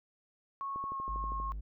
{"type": "tone with pitch glide", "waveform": "sine", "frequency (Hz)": [1099, 1080.1], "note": ["C#6", "C#6"], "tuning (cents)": [-15, -45], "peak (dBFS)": -35, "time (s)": [0.61, 1.52], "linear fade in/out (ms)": 0, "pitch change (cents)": -30, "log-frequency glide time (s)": [0.88, 1]}
{"type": "click train", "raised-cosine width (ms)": 2, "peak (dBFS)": -34, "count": 9, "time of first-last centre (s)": [0.76, 1.4], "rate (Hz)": 12.5}
{"type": "tone", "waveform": "triangle", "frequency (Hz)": 51.91, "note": "G#1", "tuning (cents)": 0, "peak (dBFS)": -35, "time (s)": [1.08, 1.61], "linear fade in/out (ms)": 10}
{"effects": []}